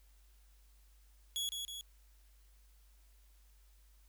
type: tone with echo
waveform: sawtooth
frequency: 3357 Hz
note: G#7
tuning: 18 cents sharp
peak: -32 dBFS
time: 1.36-1.49 s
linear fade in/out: 0 ms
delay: 160 ms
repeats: 2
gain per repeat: -4 dB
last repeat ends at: 1.81 s
effects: added 50 Hz sine -61 dBFS peak until 4.08 s + white hiss -72 dBFS RMS until 4.08 s